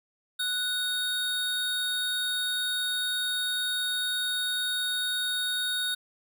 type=tone pair together; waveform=square; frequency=1480 / 3729 Hz; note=F#6 / A#7; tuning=0 / 0 cents; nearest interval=octave + major third; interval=1600 cents; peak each=-33 / -29 dBFS; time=0.39-5.95 s; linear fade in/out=10 ms; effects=none